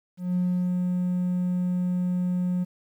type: tone with ADSR envelope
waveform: triangle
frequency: 180 Hz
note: F#3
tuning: 47 cents flat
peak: -18 dBFS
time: 0.17-2.65 s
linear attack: 190 ms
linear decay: 330 ms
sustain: -2 dB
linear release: 23 ms
effects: tanh soft clip ceiling -17 dBFS + 10-bit